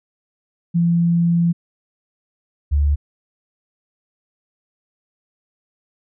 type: tone pair in turn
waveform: sine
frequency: 170.3 / 72.43 Hz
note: F3 / D2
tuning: -43 / -23 cents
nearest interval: octave + minor third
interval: 1480 cents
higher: first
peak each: -13 dBFS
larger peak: neither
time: 0.74-1.53 / 2.71-2.96 s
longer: first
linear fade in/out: 20 ms
effects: none